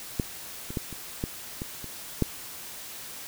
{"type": "clicks", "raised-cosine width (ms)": 3, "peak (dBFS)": [-12, -23, -15, -26, -15, -20, -26, -9], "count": 8, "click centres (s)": [0.198, 0.705, 0.772, 0.927, 1.239, 1.619, 1.843, 2.223], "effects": ["white hiss -41 dBFS RMS until 3.27 s"]}